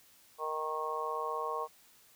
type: harmonic tone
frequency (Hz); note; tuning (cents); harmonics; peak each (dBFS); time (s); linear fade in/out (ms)
155.56; D#3; 0; 3 / 4 / 5 / 6 / 7; -39 / -42 / -43 / -41 / -36; 0.38-1.68; 50
effects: white hiss -62 dBFS RMS until 2.15 s